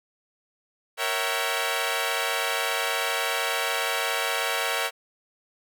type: chord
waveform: 10% pulse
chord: A# diminished seventh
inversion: none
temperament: equal with one note detuned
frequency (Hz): 466.2 / 554.4 / 659.3 / 764.8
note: A#4 / C#5 / E5 / G5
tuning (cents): 0 / 0 / 0 / -43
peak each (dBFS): -22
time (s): 0.97-4.91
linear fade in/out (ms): 50
effects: none